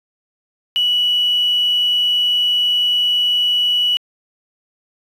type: tone with quantisation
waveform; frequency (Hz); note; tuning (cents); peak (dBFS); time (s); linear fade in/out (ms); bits
sine; 2943; F#7; -10; -13; 0.76-3.97; 0; 6
effects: resampled to 32000 Hz